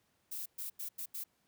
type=noise bursts at uneven times; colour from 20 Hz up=violet; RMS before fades=-41 dBFS; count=5; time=0.31-0.46 / 0.58-0.7 / 0.79-0.89 / 0.98-1.06 / 1.14-1.24 s; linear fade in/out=10 ms; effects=pink hiss -75 dBFS RMS until 1.47 s + high-pass 80 Hz 12 dB/octave